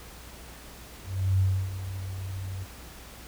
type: tone with ADSR envelope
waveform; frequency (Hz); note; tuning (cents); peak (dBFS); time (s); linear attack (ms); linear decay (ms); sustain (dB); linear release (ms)
sine; 95.1; F#2; +48; -19; 1.03-2.66; 360; 310; -13; 35
effects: added 60 Hz sine -47 dBFS peak until 3.27 s + pink hiss -47 dBFS RMS until 3.27 s